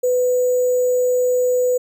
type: tone with sample-and-hold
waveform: sine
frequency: 499.5 Hz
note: B4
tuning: 20 cents sharp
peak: -14 dBFS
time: 0.03-1.78 s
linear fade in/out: 10 ms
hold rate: 7350 Hz
effects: none